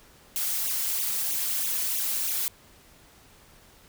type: noise with flanger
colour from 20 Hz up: blue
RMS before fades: -28 dBFS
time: 0.36-2.48 s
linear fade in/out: 0 ms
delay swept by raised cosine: 0.3 to 4.4 ms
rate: 3.1 Hz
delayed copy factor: +1
effects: pink hiss -55 dBFS RMS until 3.88 s